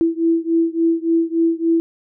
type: beating tone pair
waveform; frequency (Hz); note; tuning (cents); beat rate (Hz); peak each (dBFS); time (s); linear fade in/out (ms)
sine; 329.6 / 333.1; E4 / E4; 0 / +18; 3.5; -17 / -18; 0.01-1.8; 0
effects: none